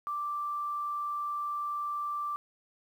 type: tone with quantisation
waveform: sine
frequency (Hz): 1174.7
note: D6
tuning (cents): 0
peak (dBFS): -31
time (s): 0.07-2.36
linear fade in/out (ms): 0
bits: 10
effects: none